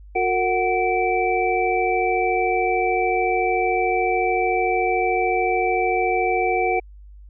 sine tone cluster, 363 / 456.6 / 742 / 2322 Hz, F#4 / A#4 / F#5 / D7, -33 / -36 / +5 / -20 cents, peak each -24 / -24 / -21 / -25 dBFS, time 0.15-6.8 s, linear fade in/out 10 ms, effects added 50 Hz sine -40 dBFS peak until 7.29 s

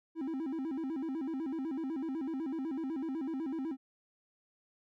triangle tone with vibrato, 293.7 Hz, D4, in tune, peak -32 dBFS, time 0.15-3.77 s, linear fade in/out 50 ms, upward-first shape square, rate 8 Hz, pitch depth 180 cents each way, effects none

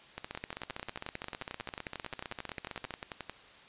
two click trains, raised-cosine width 0.3 ms, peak -22 / -22 dBFS, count 34 / 43, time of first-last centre 0.35-3.296 / 0.18-2.907 s, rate 11.2 / 15.4 Hz, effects white hiss -55 dBFS RMS until 3.68 s + resampled to 8000 Hz

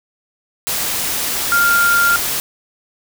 sine tone in noise, 1396.9 Hz, F6, in tune, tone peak -11 dBFS, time 1.52-2.16 s, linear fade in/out 0 ms, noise white, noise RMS -20 dBFS, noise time 0.67-2.4 s, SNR +6 dB, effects none

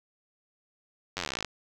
slowing click train, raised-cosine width 0.2 ms, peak -14 dBFS, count 20, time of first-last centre 1.17-1.447 s, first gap 10 ms, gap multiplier 1.04, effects none

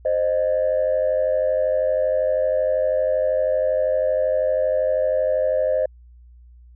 sine tone pair together, 523.3 / 616 Hz, C5 / D#5, 0 / -17 cents, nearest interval minor third, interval 283 cents, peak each -19 dBFS, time 0.05-5.86 s, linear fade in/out 5 ms, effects tanh soft clip ceiling -12 dBFS + added 60 Hz sine -44 dBFS peak until 6.75 s

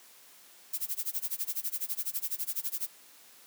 violet noise with tremolo, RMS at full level -31 dBFS, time 0.73-2.87 s, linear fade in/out 5 ms, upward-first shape sine, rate 12 Hz, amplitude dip 100%, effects white hiss -56 dBFS RMS until 3.46 s + high-pass 200 Hz 12 dB/octave

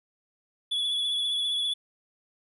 triangle tone with vibrato, 3411 Hz, G#7, 46 cents sharp, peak -24 dBFS, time 0.71-1.74 s, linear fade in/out 10 ms, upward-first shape triangle, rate 15 Hz, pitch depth 36 cents each way, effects resampled to 32000 Hz

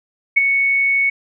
sine tone with ADSR envelope, 2217 Hz, C#7, in tune, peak -6 dBFS, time 0.36-1.1 s, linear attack 16 ms, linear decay 15 ms, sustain -7 dB, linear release 8 ms, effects none

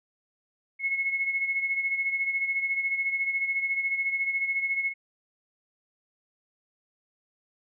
sine beating tone pair, 2180 / 2194 Hz, C#7 / C#7, -29 / -18 cents, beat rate 14 Hz, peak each -26 / -33 dBFS, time 0.79-4.94 s, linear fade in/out 50 ms, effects none

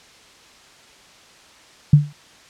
sine tone with exponential decay, 146.83 Hz, D3, in tune, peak -3 dBFS, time 1.93-2.13 s, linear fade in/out 5 ms, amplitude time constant 42 ms, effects white hiss -48 dBFS RMS until 2.49 s + low-pass 6000 Hz 12 dB/octave

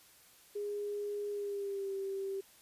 sine tone with pitch glide, 411.3 to 389.8 Hz, G#4 to G4, -17 to -10 cents, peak -35 dBFS, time 0.55-2.41 s, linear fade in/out 10 ms, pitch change -93 cents, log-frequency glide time 1.3-1.93 s, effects white hiss -61 dBFS RMS until 2.61 s + resampled to 32000 Hz

